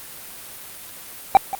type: tone with echo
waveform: triangle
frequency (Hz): 781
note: G5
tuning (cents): -7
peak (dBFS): -4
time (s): 1.35-1.37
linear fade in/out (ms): 0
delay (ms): 180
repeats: 1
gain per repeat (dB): -15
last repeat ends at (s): 1.55
effects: white hiss -38 dBFS RMS until 1.59 s + Opus 32 kbps